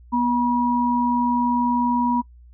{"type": "tone pair together", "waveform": "sine", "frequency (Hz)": [243.6, 964.3], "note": ["B3", "B5"], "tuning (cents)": [-24, -42], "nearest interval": "2 octaves", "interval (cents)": 2382, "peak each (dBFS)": [-20, -20], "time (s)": [0.12, 2.22], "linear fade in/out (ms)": 20, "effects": ["noise-tail reverb RT60 0.1 s tail -24 dB re dry", "added 60 Hz sine -44 dBFS peak until 2.53 s"]}